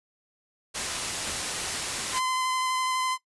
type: low-pass noise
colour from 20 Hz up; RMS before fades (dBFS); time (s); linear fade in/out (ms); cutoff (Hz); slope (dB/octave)
white; -32; 0.74-2.2; 20; 10000; 12
type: noise with exponential decay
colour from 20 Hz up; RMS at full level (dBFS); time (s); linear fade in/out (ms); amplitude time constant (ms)
pink; -34; 1.27-1.5; 2; 49
type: tone with vibrato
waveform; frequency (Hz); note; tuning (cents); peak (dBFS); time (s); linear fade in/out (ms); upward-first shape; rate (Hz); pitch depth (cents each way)
sawtooth; 1028; C6; -31; -22; 2.12-3.18; 50; square; 12; 9
effects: noise-tail reverb RT60 0.1 s tail -17 dB re dry + resampled to 24000 Hz